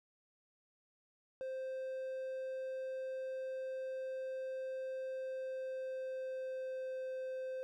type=tone with pitch glide; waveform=triangle; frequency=523.3 to 519.4 Hz; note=C5 to C5; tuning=0 to -13 cents; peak=-37 dBFS; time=1.41-7.63 s; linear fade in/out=0 ms; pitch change=-13 cents; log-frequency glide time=5.11-7.05 s; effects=none